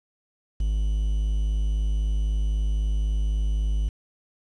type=tone with quantisation; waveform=triangle; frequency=51.91 Hz; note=G#1; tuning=in tune; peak=-19 dBFS; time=0.6-3.89 s; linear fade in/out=5 ms; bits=8; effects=resampled to 22050 Hz